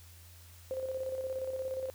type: tone with tremolo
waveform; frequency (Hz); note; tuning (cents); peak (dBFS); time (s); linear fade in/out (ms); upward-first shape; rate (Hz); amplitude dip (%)
sine; 523.3; C5; 0; -32; 0.71-1.9; 0; square; 17; 45
effects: added 86 Hz sine -53 dBFS peak until 1.94 s + white hiss -58 dBFS RMS until 1.94 s